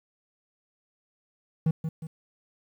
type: tone with echo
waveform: triangle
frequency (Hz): 160.1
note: D#3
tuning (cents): +50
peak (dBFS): -18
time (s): 1.66-1.71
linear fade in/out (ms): 5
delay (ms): 180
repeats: 2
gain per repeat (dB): -7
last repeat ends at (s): 2.07
effects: 10-bit